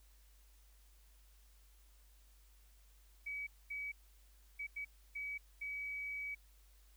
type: tone bursts at uneven times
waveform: sine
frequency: 2276 Hz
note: C#7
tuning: 45 cents sharp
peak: -40 dBFS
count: 6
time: 3.26-3.47 / 3.7-3.92 / 4.59-4.67 / 4.76-4.85 / 5.15-5.38 / 5.61-6.35 s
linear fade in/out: 10 ms
effects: added 50 Hz sine -62 dBFS peak until 6.96 s + white hiss -71 dBFS RMS until 6.96 s